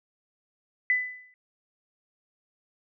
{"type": "tone with exponential decay", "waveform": "sine", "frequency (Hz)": 2000, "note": "B6", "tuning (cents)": 21, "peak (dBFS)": -18, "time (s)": [0.9, 1.34], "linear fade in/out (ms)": 1, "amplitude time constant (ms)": 94, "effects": []}